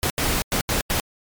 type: noise bursts at uneven times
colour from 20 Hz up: pink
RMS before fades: -22 dBFS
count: 5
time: 0.03-0.1 / 0.18-0.42 / 0.52-0.61 / 0.69-0.81 / 0.9-1 s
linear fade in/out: 0 ms
effects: MP3 96 kbps